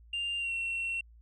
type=tone with pitch glide; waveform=sine; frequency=2794 to 2721 Hz; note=F7 to F7; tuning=0 to -46 cents; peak=-29 dBFS; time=0.13-1.01 s; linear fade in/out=5 ms; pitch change=-46 cents; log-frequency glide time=0.38-0.52 s; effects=tanh soft clip ceiling -29 dBFS + added 57 Hz sine -53 dBFS peak until 1.21 s